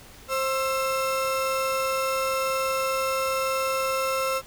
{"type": "tone pair together", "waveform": "35% pulse", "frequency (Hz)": [529, 1333], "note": ["C5", "E6"], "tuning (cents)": [19, 19], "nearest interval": "octave + major third", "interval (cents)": 1600, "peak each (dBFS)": [-24, -26], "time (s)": [0.28, 4.42], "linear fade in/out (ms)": 50, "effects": ["pink hiss -48 dBFS RMS until 4.46 s"]}